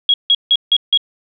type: tone bursts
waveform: sine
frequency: 3309 Hz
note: G#7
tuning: 7 cents flat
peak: -8 dBFS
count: 5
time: 0.09-0.975 s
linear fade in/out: 2 ms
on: 49 ms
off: 160 ms
effects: none